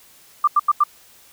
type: tone bursts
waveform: sine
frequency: 1186 Hz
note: D6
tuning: 17 cents sharp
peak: -11 dBFS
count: 4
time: 0.44-0.838 s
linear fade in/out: 5 ms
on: 35 ms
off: 86 ms
effects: white hiss -50 dBFS RMS until 1.32 s